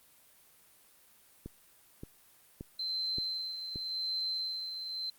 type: click train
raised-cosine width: 3 ms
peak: -28 dBFS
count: 5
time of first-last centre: 1.46-3.759 s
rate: 1.74 Hz
type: tone with tremolo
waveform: sine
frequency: 4093 Hz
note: C8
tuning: 39 cents flat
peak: -31 dBFS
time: 2.79-5.1 s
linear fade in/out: 5 ms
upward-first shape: sine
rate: 0.88 Hz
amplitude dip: 50%
effects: white hiss -62 dBFS RMS until 5.18 s + Opus 32 kbps